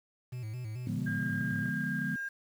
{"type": "tone with vibrato", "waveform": "triangle", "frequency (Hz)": 116.54, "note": "A#2", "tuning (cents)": 0, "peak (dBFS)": -34, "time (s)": [0.32, 1.7], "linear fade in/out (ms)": 10, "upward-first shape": "square", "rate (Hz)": 4.6, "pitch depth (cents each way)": 120}
{"type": "chord", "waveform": "sine", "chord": "D diminished seventh", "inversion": "none", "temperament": "equal", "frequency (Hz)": [146.83, 174.61, 207.7, 246.9], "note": ["D3", "F3", "Ab3", "Cb4"], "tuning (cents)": [0, 0, 0, 0], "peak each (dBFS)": -37, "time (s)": [0.87, 2.16], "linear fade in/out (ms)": 2}
{"type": "tone", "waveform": "sine", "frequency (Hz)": 1611, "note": "G6", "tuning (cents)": 47, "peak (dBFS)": -34, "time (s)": [1.06, 2.29], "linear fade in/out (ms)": 10}
{"effects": ["tanh soft clip ceiling -21 dBFS", "9-bit"]}